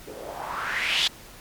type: noise with low-pass filter sweep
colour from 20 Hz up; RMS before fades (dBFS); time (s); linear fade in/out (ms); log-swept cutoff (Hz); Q
blue; -28; 0.07-1.08; 10; 390 to 3800; 3.6
effects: pink hiss -46 dBFS RMS until 1.4 s + MP3 96 kbps